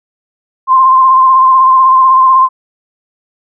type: tone with vibrato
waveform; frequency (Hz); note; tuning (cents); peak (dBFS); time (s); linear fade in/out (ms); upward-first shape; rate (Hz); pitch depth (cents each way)
sine; 1046.5; C6; 0; -3; 0.67-2.49; 50; sine; 16; 30
effects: none